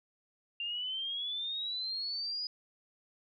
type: exponential sweep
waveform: sine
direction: up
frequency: 2774 to 4975 Hz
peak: -34 dBFS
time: 0.6-2.47 s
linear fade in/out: 2 ms
effects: none